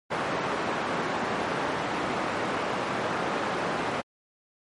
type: band-pass noise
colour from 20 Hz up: white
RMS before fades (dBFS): -29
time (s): 0.1-4.02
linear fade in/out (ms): 20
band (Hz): 150 to 1200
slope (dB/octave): 12
effects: MP3 48 kbps